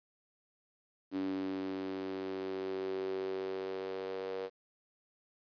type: tone with high-pass filter sweep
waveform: sawtooth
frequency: 95.1 Hz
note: F#2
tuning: 48 cents sharp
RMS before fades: -38 dBFS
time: 1.11-4.5 s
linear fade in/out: 50 ms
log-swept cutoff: 290 to 460 Hz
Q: 6.9
effects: resampled to 11025 Hz + 11-bit